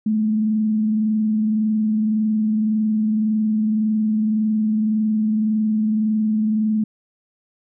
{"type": "tone with frequency modulation", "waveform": "sine", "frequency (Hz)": 216, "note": "A3", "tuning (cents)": -32, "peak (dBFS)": -16, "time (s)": [0.06, 6.84], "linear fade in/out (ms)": 5, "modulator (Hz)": 21.8, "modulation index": 0.22, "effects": []}